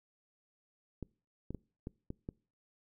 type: clicks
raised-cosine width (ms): 3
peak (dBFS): -27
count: 6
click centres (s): 1.027 / 1.506 / 1.547 / 1.871 / 2.104 / 2.289
effects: noise-tail reverb RT60 0.4 s tail -25 dB re dry